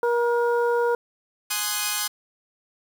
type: harmonic tone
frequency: 475.4 Hz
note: A#4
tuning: 34 cents sharp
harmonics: 1 / 2 / 3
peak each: -20 / -26 / -30 dBFS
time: 0.03-0.95 s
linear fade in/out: 2 ms
type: chord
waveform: 5% pulse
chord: Ab dominant seventh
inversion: none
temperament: equal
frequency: 830.6 / 1046.5 / 1244.5 / 1480 Hz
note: Ab5 / C6 / Eb6 / Gb6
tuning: 0 / 0 / 0 / 0 cents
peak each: -18 dBFS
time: 1.5-2.08 s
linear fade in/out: 10 ms
effects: 8-bit